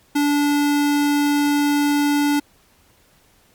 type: tone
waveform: square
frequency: 290 Hz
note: D4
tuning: 22 cents flat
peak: -16 dBFS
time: 0.15-2.4 s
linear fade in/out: 10 ms
effects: pink hiss -56 dBFS RMS until 3.54 s + MP3 96 kbps